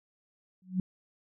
sine tone with exponential growth, 185 Hz, F#3, in tune, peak -22 dBFS, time 0.62-0.8 s, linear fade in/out 2 ms, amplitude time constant 37 ms, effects none

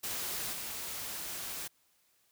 white noise with level steps, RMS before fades -37 / -40 dBFS, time 0.03-1.68 s, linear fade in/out 10 ms, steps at 0.53 s, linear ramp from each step 2 ms, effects white hiss -71 dBFS RMS until 2.31 s

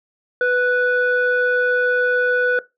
sine tone pair together, 495.6 / 1480 Hz, B4 / F#6, +6 / 0 cents, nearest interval octave + perfect fifth, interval 1894 cents, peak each -16 dBFS, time 0.41-2.59 s, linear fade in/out 2 ms, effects noise-tail reverb RT60 0.2 s tail -18 dB re dry + tanh soft clip ceiling -10 dBFS

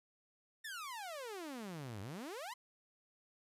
sawtooth exponential two-way sweep, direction down then up, 1847 to 94.2 to 1060 Hz, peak -40 dBFS, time 0.64-2.54 s, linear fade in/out 10 ms, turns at 2.01 s, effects resampled to 32000 Hz + 12-bit

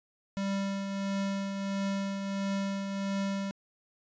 square tone with tremolo, 196.6 Hz, G3, 5 cents sharp, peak -29 dBFS, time 0.37-3.51 s, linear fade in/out 0 ms, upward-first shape triangle, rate 1.5 Hz, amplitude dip 45%, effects resampled to 16000 Hz

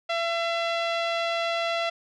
sawtooth tone with low-pass filter, 674 Hz, E5, 38 cents sharp, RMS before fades -27 dBFS, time 0.09-1.9 s, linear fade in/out 10 ms, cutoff 3500 Hz, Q 1.9, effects none

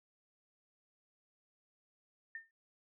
sine tone with exponential decay, 1812 Hz, A#6, 50 cents flat, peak -39 dBFS, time 2.35-2.51 s, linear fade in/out 2 ms, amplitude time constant 33 ms, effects none

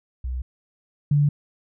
sine tone pair in turn, 63 / 145.49 Hz, B1 / D3, +35 / -16 cents, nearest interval octave + major second, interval 1449 cents, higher second, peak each -25 / -15 dBFS, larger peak second, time 0.24-0.42 / 1.11-1.29 s, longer neither, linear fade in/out 5 ms, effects none

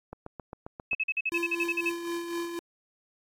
click train, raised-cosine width 1 ms, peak -25 dBFS, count 7, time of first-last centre 0.13-0.932 s, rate 7.48 Hz
sine tone bursts, 2585 Hz, E7, 34 cents flat, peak -25 dBFS, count 12, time 0.91-1.896 s, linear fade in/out 5 ms, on 40 ms, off 46 ms
square tone with tremolo, 341.2 Hz, F4, 40 cents flat, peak -30 dBFS, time 1.32-2.59 s, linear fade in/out 0 ms, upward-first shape sine, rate 4 Hz, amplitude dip 50%
effects AAC 64 kbps

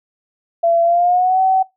sine tone with pitch glide, 676 to 758.8 Hz, E5 to F#5, +43 to +43 cents, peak -11 dBFS, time 0.63-1.63 s, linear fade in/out 10 ms, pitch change +200 cents, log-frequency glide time 0.83-1.41 s, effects noise-tail reverb RT60 0.2 s tail -21 dB re dry

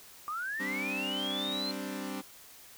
sine linear sweep, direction up, 1164 to 4186 Hz, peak -33 dBFS, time 0.28-1.71 s, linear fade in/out 0 ms
sawtooth chord, G suspended fourth, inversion none, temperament equal, 196 / 261.6 / 293.7 Hz, G3 / C4 / D4, 0 / 0 / 0 cents, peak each -36 dBFS, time 0.59-2.22 s, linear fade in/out 20 ms
effects white hiss -53 dBFS RMS until 2.77 s

